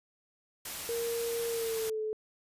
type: noise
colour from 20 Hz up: white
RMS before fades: -39 dBFS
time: 0.65-1.9 s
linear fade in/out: 5 ms
type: tone with pitch glide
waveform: sine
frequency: 466.2 to 432.5 Hz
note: A#4 to A4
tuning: 0 to -30 cents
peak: -31 dBFS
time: 0.89-2.13 s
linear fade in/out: 0 ms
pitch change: -130 cents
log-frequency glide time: 1.48-2.01 s
effects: resampled to 32000 Hz